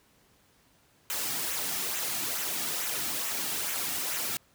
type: noise with flanger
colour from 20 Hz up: white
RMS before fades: -32 dBFS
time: 1.1-4.37 s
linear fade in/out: 0 ms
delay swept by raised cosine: 0.2 to 2 ms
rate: 2.3 Hz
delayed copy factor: -0.5
effects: pink hiss -64 dBFS RMS until 4.54 s + high-pass 60 Hz 12 dB/octave